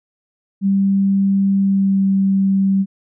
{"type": "tone with pitch glide", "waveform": "sine", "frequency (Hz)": [196, 194.2], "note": ["G3", "G3"], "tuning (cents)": [0, -16], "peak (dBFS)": -12, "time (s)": [0.61, 2.86], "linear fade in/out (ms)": 50, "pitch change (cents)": -16, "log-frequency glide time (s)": [1.59, 2.05], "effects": []}